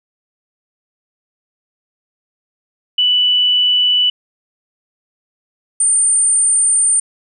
sine tone pair in turn, 2971 / 8965 Hz, F#7 / C#9, +6 / +18 cents, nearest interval octave + perfect fifth, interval 1912 cents, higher second, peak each -10 / -10 dBFS, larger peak neither, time 2.98-4.1 / 5.8-7 s, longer second, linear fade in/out 5 ms, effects none

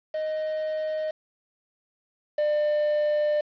triangle tone pair in turn, 622.3 / 597.9 Hz, D#5 / D5, 0 / +31 cents, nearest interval minor second, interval 69 cents, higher first, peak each -24 / -19 dBFS, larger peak second, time 0.14-1.11 / 2.38-3.41 s, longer second, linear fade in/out 5 ms, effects resampled to 11025 Hz + 8-bit

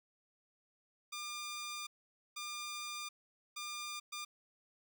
10% pulse tone bursts at uneven times, 1201 Hz, D6, 38 cents sharp, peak -33 dBFS, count 4, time 1.12-1.87 / 2.36-3.09 / 3.56-4 / 4.12-4.25 s, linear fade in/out 10 ms, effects none

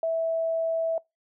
sine tone, 655 Hz, E5, 11 cents flat, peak -23 dBFS, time 0.03-0.98 s, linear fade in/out 2 ms, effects noise-tail reverb RT60 0.2 s tail -24 dB re dry

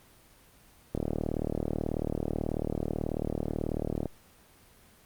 click train, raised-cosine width 2 ms, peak -16 dBFS, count 120, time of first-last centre 0.95-4.057 s, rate 38.3 Hz, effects pink hiss -58 dBFS RMS until 5.05 s + Opus 24 kbps

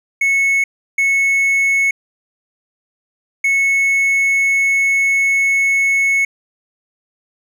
triangle tone bursts at uneven times, 2200 Hz, C#7, 14 cents flat, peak -10 dBFS, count 3, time 0.21-0.64 / 0.98-1.91 / 3.44-6.25 s, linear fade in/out 5 ms, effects none

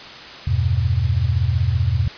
sine chord, E minor, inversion none, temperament equal, 82.41 / 98 / 123.47 Hz, E2 / G2 / B2, 0 / 0 / 0 cents, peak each -20 dBFS, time 0.47-2.08 s, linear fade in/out 5 ms, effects white hiss -36 dBFS RMS until 2.17 s + resampled to 11025 Hz

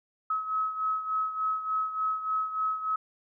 sine beating tone pair, 1282 / 1285.4 Hz, E6 / E6, -49 / -44 cents, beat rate 3.4 Hz, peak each -28 / -34 dBFS, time 0.3-2.96 s, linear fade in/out 5 ms, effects none

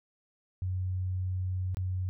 sine tone with dropouts, 92.4 Hz, F#2, 2 cents flat, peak -29 dBFS, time 0.62-2.09 s, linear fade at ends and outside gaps 0 ms, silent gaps 1.746-1.77 s, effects none

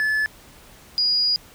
triangle / sine tone pair in turn, 1729 / 4890 Hz, A6 / D#8, -31 / -31 cents, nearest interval octave + tritone, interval 1800 cents, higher second, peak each -17 dBFS, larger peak neither, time 0-0.26 / 0.98-1.36 s, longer second, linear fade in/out 0 ms, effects pink hiss -48 dBFS RMS until 1.54 s

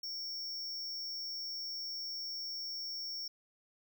square tone, 5480 Hz, F8, 34 cents flat, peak -39 dBFS, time 0.03-3.28 s, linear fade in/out 5 ms, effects none

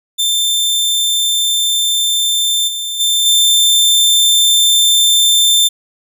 sawtooth tone with level steps, 3568 Hz, A7, 23 cents sharp, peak -9 / -16 / -8 / -5 dBFS, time 0.18-5.69 s, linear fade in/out 20 ms, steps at 2.67 / 2.99 / 3.25 s, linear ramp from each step 20 ms, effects none

